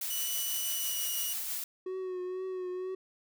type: noise with tremolo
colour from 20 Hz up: blue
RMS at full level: -35 dBFS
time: 0.01-1.64 s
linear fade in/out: 5 ms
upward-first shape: sine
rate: 6.1 Hz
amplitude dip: 25%
type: tone with pitch glide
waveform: 10% pulse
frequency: 2960 to 2911 Hz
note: F#7 to F#7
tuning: 0 to -29 cents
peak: -26 dBFS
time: 0.1-1.33 s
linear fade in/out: 5 ms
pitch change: -29 cents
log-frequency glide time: 0.71-1.08 s
type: tone with vibrato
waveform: triangle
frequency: 369.5 Hz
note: F#4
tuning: 2 cents flat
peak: -32 dBFS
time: 1.86-2.95 s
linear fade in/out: 5 ms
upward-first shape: triangle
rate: 2.1 Hz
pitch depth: 38 cents each way
effects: none